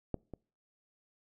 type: clicks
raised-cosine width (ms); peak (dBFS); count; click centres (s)
2; -20 / -30; 2; 0.143 / 0.337
effects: noise-tail reverb RT60 0.4 s tail -26 dB re dry